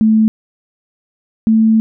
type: tone pair in turn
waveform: sine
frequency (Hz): 218.9 / 221.4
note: A3 / A3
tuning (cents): -9 / +11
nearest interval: unison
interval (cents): 20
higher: second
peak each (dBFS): -7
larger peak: neither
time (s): 0.01-0.28 / 1.47-1.8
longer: second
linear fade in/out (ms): 0
effects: none